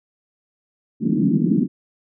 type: band-pass noise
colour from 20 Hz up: pink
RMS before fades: -18 dBFS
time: 1-1.68 s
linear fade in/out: 50 ms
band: 160 to 320 Hz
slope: 48 dB/octave
effects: none